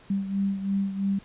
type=beating tone pair; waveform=sine; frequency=196 / 199 Hz; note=G3 / G3; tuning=0 / +26 cents; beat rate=3 Hz; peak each=-25 / -31 dBFS; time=0.1-1.19 s; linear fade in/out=5 ms; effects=pink hiss -53 dBFS RMS until 1.24 s + resampled to 8000 Hz